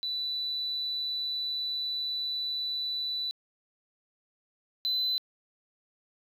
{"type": "tone pair in turn", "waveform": "sine", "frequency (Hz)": [3974, 4020], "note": ["B7", "B7"], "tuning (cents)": [10, 30], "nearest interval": "unison", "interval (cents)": 20, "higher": "second", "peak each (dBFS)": [-29, -24], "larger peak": "second", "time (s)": [[0.03, 3.31], [4.85, 5.18]], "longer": "first", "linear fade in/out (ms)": 0, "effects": ["tanh soft clip ceiling -24 dBFS", "11-bit"]}